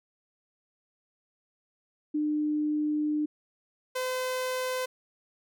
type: tone pair in turn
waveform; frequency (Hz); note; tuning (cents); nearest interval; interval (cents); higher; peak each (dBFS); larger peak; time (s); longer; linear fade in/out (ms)
sine / sawtooth; 301 / 511.1; D4 / C5; +43 / -41; major sixth; 916; second; -25; neither; 2.14-3.26 / 3.95-4.86; first; 10
effects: none